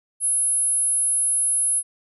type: tone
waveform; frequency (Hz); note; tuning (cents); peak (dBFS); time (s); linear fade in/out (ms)
sine; 10600; E9; +9; -18; 0.2-1.83; 50
effects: none